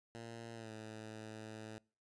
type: tone with pitch glide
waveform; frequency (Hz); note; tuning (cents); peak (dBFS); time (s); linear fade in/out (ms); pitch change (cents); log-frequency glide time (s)
10% pulse; 115.4 to 109.36; A#2 to A2; -17 to -10; -39; 0.15-1.78; 0; -93; 0.54-0.71
effects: noise-tail reverb RT60 0.4 s tail -26 dB re dry + resampled to 22050 Hz